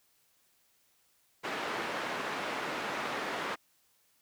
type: band-pass noise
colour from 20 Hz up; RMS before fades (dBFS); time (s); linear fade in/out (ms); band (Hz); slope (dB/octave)
white; -36; 1.43-3.56; 20; 230 to 1700; 12
effects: white hiss -70 dBFS RMS until 4.21 s